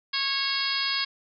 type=harmonic tone; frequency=549 Hz; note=C#5; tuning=17 cents flat; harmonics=2 / 3 / 4 / 5 / 6 / 7 / 8 / 9; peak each=-35 / -34 / -33 / -36 / -33 / -35 / -30 / -31 dBFS; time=0.13-1.05 s; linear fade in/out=10 ms; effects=none